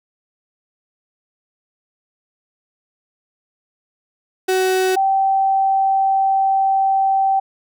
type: tone pair in turn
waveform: 35% pulse / sine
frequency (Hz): 374.7 / 775.8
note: F#4 / G5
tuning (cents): +22 / -18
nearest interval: octave + minor second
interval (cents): 1260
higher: second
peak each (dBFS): -13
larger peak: neither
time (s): 4.48-4.96 / 4.96-7.4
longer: second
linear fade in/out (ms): 10
effects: none